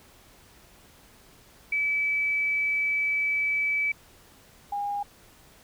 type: tone pair in turn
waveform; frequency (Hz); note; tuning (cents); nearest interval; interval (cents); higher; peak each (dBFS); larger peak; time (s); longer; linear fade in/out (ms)
sine; 2300 / 813.2; D7 / G#5; -37 / -37; octave + tritone; 1800; first; -23 / -27; first; 1.72-3.92 / 4.72-5.03; first; 5
effects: pink hiss -55 dBFS RMS until 5.63 s